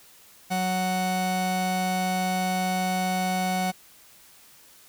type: tone pair together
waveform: 45% pulse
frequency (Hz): 185 / 740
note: F#3 / F#5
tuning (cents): 0 / 0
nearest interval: 2 octaves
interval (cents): 2400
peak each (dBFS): -27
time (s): 0.5-3.72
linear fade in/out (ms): 20
effects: white hiss -53 dBFS RMS until 4.88 s